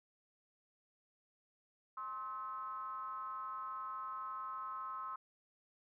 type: ring-modulated tone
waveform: triangle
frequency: 115.9 Hz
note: A#2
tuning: 10 cents flat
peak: -36 dBFS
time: 1.97-5.16 s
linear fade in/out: 5 ms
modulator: 1170 Hz
effects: none